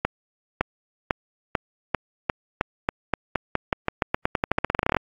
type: accelerating click train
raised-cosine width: 0.5 ms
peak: -5 dBFS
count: 30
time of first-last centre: 0.05-4.967 s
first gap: 560 ms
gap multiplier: 0.89
effects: AAC 48 kbps